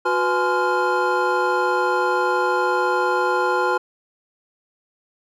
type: tone cluster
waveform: triangle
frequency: 364.3 / 497.2 / 846 / 1032 / 1403 Hz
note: F#4 / B4 / G#5 / C6 / F6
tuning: -27 / +12 / +32 / -24 / +8 cents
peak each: -22 dBFS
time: 0.05-3.78 s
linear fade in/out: 10 ms
effects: none